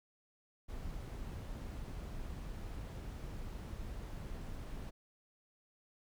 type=noise; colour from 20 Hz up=brown; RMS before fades=-44 dBFS; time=0.68-4.91 s; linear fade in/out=20 ms; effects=none